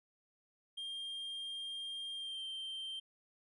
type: tone with pitch glide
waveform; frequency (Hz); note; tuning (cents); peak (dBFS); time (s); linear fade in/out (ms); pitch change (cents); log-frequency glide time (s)
triangle; 3204 to 3140; G7 to G7; +37 to +2; -39; 0.77-3; 10; -35; 2.15-2.45
effects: resampled to 24000 Hz